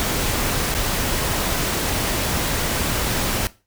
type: noise with dropouts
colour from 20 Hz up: pink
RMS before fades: -22 dBFS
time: 0-3.47 s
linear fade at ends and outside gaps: 0 ms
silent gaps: 0.741-0.749 s
effects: noise-tail reverb RT60 0.3 s tail -18 dB re dry